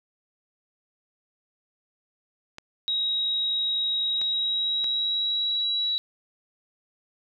clicks, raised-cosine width 0.2 ms, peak -21 dBFS, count 3, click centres 2.584 / 4.215 / 4.843 s
sine tone with pitch glide, 3812 to 3901 Hz, A#7 to B7, +38 to -22 cents, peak -23 dBFS, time 2.88-5.98 s, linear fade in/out 0 ms, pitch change +40 cents, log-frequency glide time 4.02-5.71 s
effects none

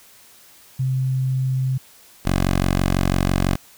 sine / 10% pulse tone pair in turn, 130.81 / 46.02 Hz, C3 / F#1, 0 / -9 cents, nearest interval octave + tritone, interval 1809 cents, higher first, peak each -18 / -9 dBFS, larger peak second, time 0.79-1.78 / 2.25-3.56 s, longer second, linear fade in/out 10 ms, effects white hiss -49 dBFS RMS until 3.77 s

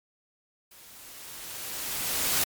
white noise with level ramp, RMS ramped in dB -52 to -24 dBFS, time 0.71-2.44 s, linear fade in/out 5 ms, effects MP3 96 kbps

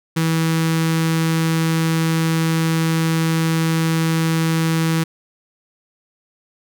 sawtooth tone with notch filter, 162.5 Hz, E3, 24 cents flat, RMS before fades -18 dBFS, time 0.16-5.04 s, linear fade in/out 10 ms, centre 660 Hz, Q 1.3, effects none

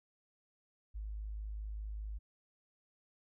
sine tone, 52.5 Hz, G#1, 19 cents sharp, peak -39 dBFS, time 0.94-2.19 s, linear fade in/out 20 ms, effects none

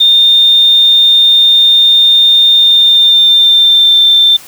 sine tone with pitch glide, 3630 to 3568 Hz, A#7 to A7, -47 to +23 cents, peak -3 dBFS, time 0-4.37 s, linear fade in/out 10 ms, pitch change -30 cents, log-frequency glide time 2.53-3.99 s, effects white hiss -34 dBFS RMS until 4.47 s

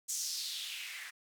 blue noise with band-pass filter sweep, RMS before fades -40 dBFS, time 0.08-1.11 s, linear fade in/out 20 ms, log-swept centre 7000 to 1700 Hz, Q 3.3, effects none

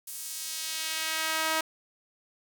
sawtooth tone with high-pass filter sweep, 318.3 Hz, D#4, 39 cents sharp, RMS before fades -32 dBFS, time 0.07-1.61 s, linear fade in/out 5 ms, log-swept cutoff 10000 to 880 Hz, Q 0.79, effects 8-bit

